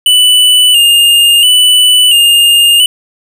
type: tone with vibrato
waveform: square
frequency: 2900 Hz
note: F#7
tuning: 35 cents flat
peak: -4 dBFS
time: 0.06-2.86 s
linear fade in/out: 2 ms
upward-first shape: square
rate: 0.73 Hz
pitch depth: 47 cents each way
effects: none